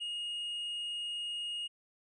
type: tone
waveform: triangle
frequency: 2864 Hz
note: F7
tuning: 43 cents sharp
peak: -34 dBFS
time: 0-1.68 s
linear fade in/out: 20 ms
effects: resampled to 22050 Hz

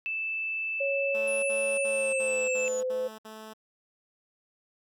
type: tone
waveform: sine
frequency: 2637 Hz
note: E7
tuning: in tune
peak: -29 dBFS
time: 0.06-2.68 s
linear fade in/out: 0 ms
type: tone with pitch glide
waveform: sine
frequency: 554.4 to 511.3 Hz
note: C#5 to C5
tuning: 0 to -40 cents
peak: -27 dBFS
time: 0.8-3.08 s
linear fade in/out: 10 ms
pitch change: -140 cents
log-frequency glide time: 1.85-2.42 s
type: tone bursts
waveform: 10% pulse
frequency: 218.2 Hz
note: A3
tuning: 14 cents flat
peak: -34 dBFS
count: 7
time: 1.14-3.536 s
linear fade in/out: 10 ms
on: 290 ms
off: 61 ms
type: linear sweep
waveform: sine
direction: down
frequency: 10560 to 6770 Hz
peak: -36 dBFS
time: 1.27-2.81 s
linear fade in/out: 10 ms
effects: none

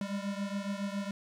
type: beating tone pair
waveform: square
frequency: 197.4 / 204.6 Hz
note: G3 / G#3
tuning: +12 / -26 cents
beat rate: 7.2 Hz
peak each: -36 / -39 dBFS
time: 0.01-1.11 s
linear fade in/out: 2 ms
effects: low-pass 8000 Hz 12 dB/octave + 10-bit

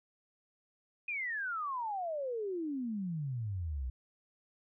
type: exponential sweep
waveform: sine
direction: down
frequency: 2505 to 60.1 Hz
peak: -34 dBFS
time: 1.08-3.9 s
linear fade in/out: 5 ms
effects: none

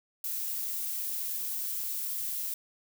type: noise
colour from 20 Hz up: violet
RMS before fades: -34 dBFS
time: 0.24-2.54 s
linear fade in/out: 2 ms
effects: none

